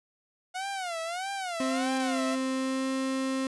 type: tone with vibrato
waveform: sawtooth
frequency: 720 Hz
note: F#5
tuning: 47 cents flat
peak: -28 dBFS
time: 0.54-2.36 s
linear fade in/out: 20 ms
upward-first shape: sine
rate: 1.6 Hz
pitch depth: 170 cents each way
type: tone with pitch glide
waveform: 35% pulse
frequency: 262.5 to 264.9 Hz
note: C4 to C4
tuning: +6 to +22 cents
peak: -26 dBFS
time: 1.6-3.47 s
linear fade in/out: 2 ms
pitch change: +16 cents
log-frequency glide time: 2.53-2.9 s
effects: resampled to 24000 Hz